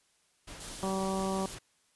pink noise with tremolo, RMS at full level -44 dBFS, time 0.47-1.59 s, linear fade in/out 10 ms, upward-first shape triangle, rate 5.7 Hz, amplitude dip 40%
white high-pass noise, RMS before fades -44 dBFS, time 0.6-1.55 s, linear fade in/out 5 ms, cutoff 2800 Hz, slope 96 dB/octave
harmonic tone, 191.7 Hz, G3, 38 cents flat, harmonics 1 / 2 / 3 / 4 / 5 / 6, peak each -33 / -36 / -38 / -39 / -40 / -41 dBFS, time 0.83-1.46 s, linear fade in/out 0 ms
effects white hiss -70 dBFS RMS until 1.95 s + resampled to 24000 Hz

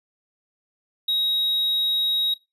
triangle tone, 3800 Hz, A#7, 33 cents sharp, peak -19 dBFS, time 1.08-2.34 s, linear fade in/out 5 ms, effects noise-tail reverb RT60 0.2 s tail -17 dB re dry + resampled to 32000 Hz

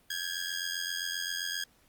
15% pulse ring-modulated tone, 1639 Hz, G#6, 23 cents flat, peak -23 dBFS, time 0.1-1.64 s, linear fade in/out 5 ms, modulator 43.8 Hz, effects pink hiss -65 dBFS RMS until 1.88 s + Opus 32 kbps

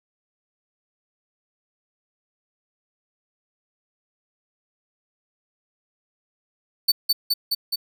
45% pulse tone with echo, 4514 Hz, C#8, 31 cents sharp, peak -13 dBFS, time 6.88-6.92 s, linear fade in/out 10 ms, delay 210 ms, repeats 4, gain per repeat -2 dB, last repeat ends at 7.76 s, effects none

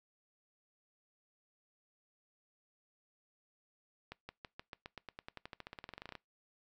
accelerating click train, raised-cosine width 0.3 ms, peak -29 dBFS, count 26, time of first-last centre 4.12-6.153 s, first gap 170 ms, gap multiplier 0.93, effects noise-tail reverb RT60 0.2 s tail -23 dB re dry

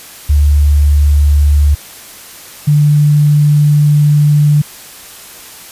sine tone pair in turn, 72.9 / 147.79 Hz, D2 / D3, -12 / +11 cents, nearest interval octave, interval 1223 cents, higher second, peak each -5 dBFS, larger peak neither, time 0.29-1.75 / 2.67-4.62 s, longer second, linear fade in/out 10 ms, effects white hiss -33 dBFS RMS until 5.71 s + resampled to 32000 Hz

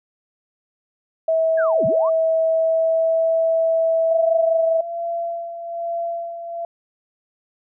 sine tone with pitch glide, 648 to 654 Hz, E5 to E5, -30 to -14 cents, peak -15 dBFS, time 1.28-4.81 s, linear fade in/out 5 ms, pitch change +16 cents, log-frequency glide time 2.45-3.3 s
sine linear two-way sweep, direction down then up, 1717 to 106.5 to 1221 Hz, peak -24 dBFS, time 1.57-2.1 s, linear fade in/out 20 ms, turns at 1.86 s
sine tone with tremolo, 679 Hz, F5, 49 cents flat, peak -21 dBFS, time 4.11-6.65 s, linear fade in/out 2 ms, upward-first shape sine, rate 1.2 Hz, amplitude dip 60%
effects none

